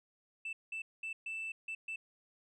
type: tone bursts at uneven times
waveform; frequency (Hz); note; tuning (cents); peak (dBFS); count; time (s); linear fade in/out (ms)
sine; 2651; E7; +9; -36; 6; 0.45-0.53 / 0.72-0.82 / 1.03-1.13 / 1.26-1.52 / 1.68-1.75 / 1.88-1.96; 5
effects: tanh soft clip ceiling -36 dBFS